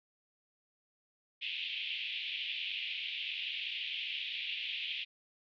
white band-pass noise, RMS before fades -39 dBFS, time 1.41-5.05 s, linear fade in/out 20 ms, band 2400 to 3400 Hz, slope 48 dB/octave, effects none

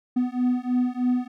triangle beating tone pair, 247.3 / 250.5 Hz, B3 / B3, +3 / +25 cents, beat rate 3.2 Hz, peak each -22 / -22 dBFS, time 0.16-1.28 s, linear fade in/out 10 ms, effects none

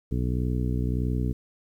harmonic tone, 61.6 Hz, B1, 4 cents flat, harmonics 1 / 2 / 3 / 4 / 5 / 6 / 7, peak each -27 / -28 / -33 / -33 / -36 / -43 / -39 dBFS, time 0.11-1.33 s, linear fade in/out 10 ms, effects 10-bit

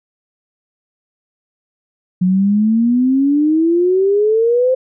sine exponential sweep, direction up, 179.4 to 523.3 Hz, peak -10 dBFS, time 2.21-4.75 s, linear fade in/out 10 ms, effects none

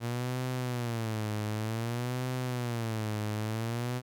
sawtooth tone with vibrato, 116.3 Hz, A#2, 4 cents flat, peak -27 dBFS, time 0-4.02 s, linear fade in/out 50 ms, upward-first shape sine, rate 0.54 Hz, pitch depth 160 cents each way, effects none

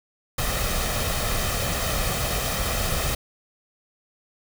pink noise with comb filter, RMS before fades -25 dBFS, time 0.38-3.15 s, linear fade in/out 5 ms, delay 1.6 ms, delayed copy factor +0.55, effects none

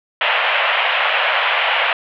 white band-pass noise, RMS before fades -17 dBFS, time 0.21-1.93 s, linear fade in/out 2 ms, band 540 to 3100 Hz, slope 48 dB/octave, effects none

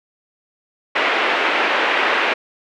white band-pass noise, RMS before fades -18 dBFS, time 0.95-2.34 s, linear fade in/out 10 ms, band 320 to 2600 Hz, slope 24 dB/octave, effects none

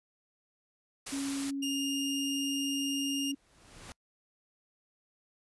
white noise, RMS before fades -39 dBFS, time 1.06-1.51 s, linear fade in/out 10 ms
sine tone with pitch glide, 276.5 to 278.1 Hz, C#4 to C#4, -4 to +6 cents, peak -32 dBFS, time 1.12-3.35 s, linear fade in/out 10 ms, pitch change +10 cents, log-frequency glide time 1.29-2.55 s
sawtooth tone, 2827 Hz, F7, 20 cents sharp, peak -30 dBFS, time 1.62-3.32 s, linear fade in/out 10 ms
pink noise with exponential growth, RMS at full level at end -45 dBFS, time 3.09-3.92 s, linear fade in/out 0 ms, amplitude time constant 180 ms
effects noise-tail reverb RT60 0.1 s tail -25 dB re dry + resampled to 24000 Hz

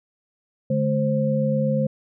sine tone cluster, 145.9 / 213.9 / 525 Hz, D3 / A3 / C5, -11 / -49 / +6 cents, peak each -23 dBFS, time 0.7-1.87 s, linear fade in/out 5 ms, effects none

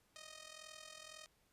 5% pulse tone with amplitude modulation, 622.3 Hz, D#5, in tune, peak -38 dBFS, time 0.16-1.26 s, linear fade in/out 0 ms, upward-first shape sine, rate 41.9 Hz, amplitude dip 75%, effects pink hiss -75 dBFS RMS until 1.52 s + resampled to 32000 Hz

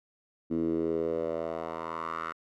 10% pulse tone with band-pass filter sweep, 81.9 Hz, E2, 11 cents flat, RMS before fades -32 dBFS, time 0.5-2.33 s, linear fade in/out 20 ms, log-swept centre 280 to 1400 Hz, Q 3.6, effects none

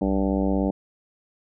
harmonic tone, 97 Hz, G2, 18 cents flat, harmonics 2 / 3 / 4 / 5 / 6 / 7 / 8 / 9, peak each -24 / -25 / -32 / -31 / -31 / -37 / -36 / -40 dBFS, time 0.01-0.71 s, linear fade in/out 5 ms
sine tone, 63 Hz, B1, 35 cents sharp, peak -28 dBFS, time 0.02-0.7 s, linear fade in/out 20 ms
effects none

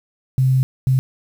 sine tone bursts at uneven times, 130.81 Hz, C3, in tune, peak -12 dBFS, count 2, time 0.38-0.63 / 0.87-0.99 s, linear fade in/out 0 ms, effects 7-bit

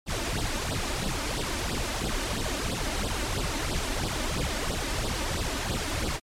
pink noise with flanger, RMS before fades -29 dBFS, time 0.06-6.2 s, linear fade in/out 50 ms, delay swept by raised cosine 0.22 to 3.42 ms, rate 3 Hz, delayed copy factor +0.85, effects low-pass 9000 Hz 12 dB/octave + MP3 96 kbps

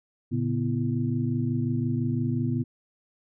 sine tone cluster, 114.2 / 139.9 / 246.5 / 333.2 Hz, A#2 / C#3 / B3 / E4, -35 / +16 / -3 / +19 cents, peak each -28 / -29 / -28 / -35 dBFS, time 0.31-2.64 s, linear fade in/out 20 ms, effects none

